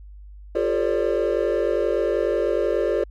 triangle tone cluster, 351.9 / 404.3 / 450.7 / 536 / 586 Hz, F4 / G#4 / A4 / C5 / D5, +13 / -46 / +42 / +42 / -4 cents, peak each -24 dBFS, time 0.55-3.04 s, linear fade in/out 5 ms, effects added 50 Hz sine -39 dBFS peak until 3.1 s

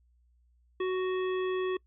harmonic tone, 371.3 Hz, F#4, 6 cents sharp, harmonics 1 / 3 / 5 / 7 / 9, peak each -28 / -39 / -43 / -47 / -48 dBFS, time 0.8-1.77 s, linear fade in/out 5 ms, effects noise-tail reverb RT60 0.1 s tail -25 dB re dry + added 60 Hz sine -63 dBFS peak until 1.86 s

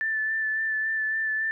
sine tone with vibrato, 1760 Hz, A6, in tune, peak -24 dBFS, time 0.01-1.51 s, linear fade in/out 0 ms, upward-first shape sine, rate 3.6 Hz, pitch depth 18 cents each way, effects none

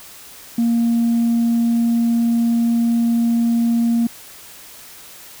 sine tone, 233.1 Hz, A#3, in tune, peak -12 dBFS, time 0.58-4.07 s, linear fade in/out 5 ms, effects tanh soft clip ceiling -11 dBFS + white hiss -40 dBFS RMS until 5.4 s

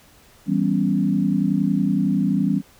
sine chord, C# half-diminished seventh, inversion first, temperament equal, 164.81 / 196 / 246.9 / 277.2 Hz, E3 / G3 / B3 / C#4, 0 / 0 / 0 / 0 cents, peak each -24 / -20 / -25 / -23 dBFS, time 0.46-2.62 s, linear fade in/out 50 ms, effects pink hiss -52 dBFS RMS until 2.79 s

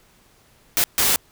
white noise bursts at uneven times, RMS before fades -18 dBFS, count 2, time 0.77-0.84 / 0.98-1.16 s, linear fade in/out 0 ms, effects pink hiss -56 dBFS RMS until 1.31 s

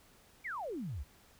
sine exponential sweep, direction down, 2349 to 57 Hz, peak -37 dBFS, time 0.44-1.04 s, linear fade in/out 20 ms, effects pink hiss -63 dBFS RMS until 1.39 s

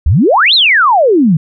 sine exponential two-way sweep, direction up then down, 61.74 to 4320 to 146.6 Hz, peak -5 dBFS, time 0.06-1.37 s, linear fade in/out 5 ms, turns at 0.54 s, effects none

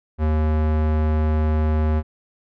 square tone with low-pass filter, 77.4 Hz, D#2, 9 cents flat, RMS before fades -19 dBFS, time 0.18-2.03 s, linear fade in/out 50 ms, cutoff 1500 Hz, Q 0.6, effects none

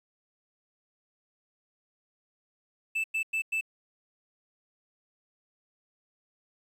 triangle tone bursts, 2639 Hz, E7, 1 cent sharp, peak -25 dBFS, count 4, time 2.95-3.611 s, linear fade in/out 10 ms, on 91 ms, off 99 ms, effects 10-bit

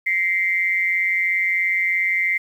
sine tone with amplitude modulation, 2087 Hz, C7, 5 cents flat, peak -14 dBFS, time 0.06-2.38 s, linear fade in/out 10 ms, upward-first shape sine, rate 183 Hz, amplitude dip 70%, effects 8-bit

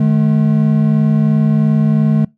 triangle tone pair together, 151.89 / 214.8 Hz, D#3 / A3, -41 / -41 cents, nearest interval tritone, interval 600 cents, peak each -10 dBFS, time 0-2.25 s, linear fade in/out 5 ms, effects noise-tail reverb RT60 0.2 s tail -23 dB re dry

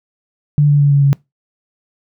sine tone with pitch steps, 146.7 / 144.93 / 143.18 / 141.46 / 139.75 Hz, D3 / D3 / D3 / C#3 / C#3, -2 / -23 / -44 / +35 / +14 cents, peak -7 dBFS, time 0.58-1.13 s, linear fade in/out 0 ms, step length 110 ms, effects noise-tail reverb RT60 0.2 s tail -24 dB re dry

